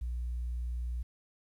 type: tone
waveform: sine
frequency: 60 Hz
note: B1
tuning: 49 cents flat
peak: -31 dBFS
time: 0.01-1.03 s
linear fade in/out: 10 ms
effects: tanh soft clip ceiling -30 dBFS + 11-bit